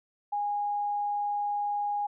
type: tone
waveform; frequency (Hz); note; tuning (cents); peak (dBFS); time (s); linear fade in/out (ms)
sine; 822; G#5; -18; -27; 0.32-2.07; 10
effects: none